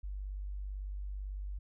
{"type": "tone", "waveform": "sine", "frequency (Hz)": 49, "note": "G1", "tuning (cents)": 0, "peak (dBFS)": -37, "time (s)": [0.03, 1.59], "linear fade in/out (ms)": 10, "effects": []}